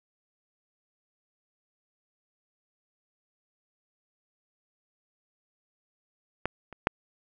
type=clicks; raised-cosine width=0.5 ms; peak=-12 / -28 / -6 dBFS; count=3; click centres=6.456 / 6.727 / 6.871 s; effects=none